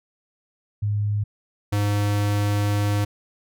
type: tone pair in turn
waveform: sine / square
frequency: 103.83 / 102.76 Hz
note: G#2 / G#2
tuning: 0 / -18 cents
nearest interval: unison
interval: 18 cents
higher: first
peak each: -20 dBFS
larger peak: neither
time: 0.82-1.24 / 1.72-3.05 s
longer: second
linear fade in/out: 10 ms
effects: none